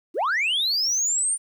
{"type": "linear sweep", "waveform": "sine", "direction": "up", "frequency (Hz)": [261.6, 9150], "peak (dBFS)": -18, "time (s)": [0.14, 1.38], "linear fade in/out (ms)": 50, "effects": ["tanh soft clip ceiling -19 dBFS", "10-bit"]}